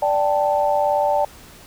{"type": "chord", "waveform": "sine", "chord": "D suspended fourth", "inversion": "none", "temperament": "just", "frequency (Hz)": [587.3, 783.1, 881], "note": ["D5", "G5", "A5"], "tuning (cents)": [0, -2, 2], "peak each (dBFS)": [-19, -21, -21], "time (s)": [0.02, 1.25], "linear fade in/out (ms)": 5, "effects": ["pink hiss -44 dBFS RMS until 1.66 s"]}